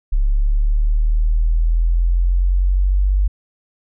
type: exponential sweep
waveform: sine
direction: up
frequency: 34.65 to 49.12 Hz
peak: -12 dBFS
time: 0.12-3.28 s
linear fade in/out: 10 ms
effects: none